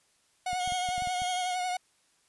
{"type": "tone with vibrato", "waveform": "45% pulse", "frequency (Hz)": 728, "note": "F#5", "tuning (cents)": -28, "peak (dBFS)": -29, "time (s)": [0.46, 1.77], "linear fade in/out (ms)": 5, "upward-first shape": "triangle", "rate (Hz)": 11, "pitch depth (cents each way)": 35}
{"type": "clicks", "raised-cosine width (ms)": 5, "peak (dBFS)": -32, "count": 8, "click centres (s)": [0.531, 0.676, 0.722, 0.889, 0.98, 1.022, 1.073, 1.22]}
{"type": "tone with tremolo", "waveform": "sawtooth", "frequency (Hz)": 3246, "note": "G#7", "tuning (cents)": -40, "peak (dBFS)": -32, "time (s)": [0.59, 1.56], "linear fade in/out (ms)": 20, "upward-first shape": "triangle", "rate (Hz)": 1.7, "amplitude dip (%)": 80}
{"effects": ["white hiss -68 dBFS RMS until 2.28 s", "resampled to 24000 Hz"]}